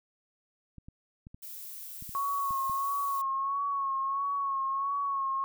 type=clicks; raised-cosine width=5 ms; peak=-34 dBFS; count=8; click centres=0.783 / 0.885 / 1.269 / 1.345 / 2.024 / 2.093 / 2.508 / 2.697 s
type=noise; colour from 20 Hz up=violet; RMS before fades=-43 dBFS; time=1.42-3.22 s; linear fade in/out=10 ms
type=tone with vibrato; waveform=sine; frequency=1101 Hz; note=C#6; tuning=12 cents flat; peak=-28 dBFS; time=2.15-5.44 s; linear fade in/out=0 ms; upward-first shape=sine; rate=1.5 Hz; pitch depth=39 cents each way
effects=none